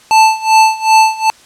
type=tone with tremolo; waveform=square; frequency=880 Hz; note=A5; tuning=in tune; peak=-4 dBFS; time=0.11-1.3 s; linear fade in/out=0 ms; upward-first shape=sine; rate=2.6 Hz; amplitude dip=90%; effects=white hiss -43 dBFS RMS until 1.45 s + low-pass 8000 Hz 12 dB/octave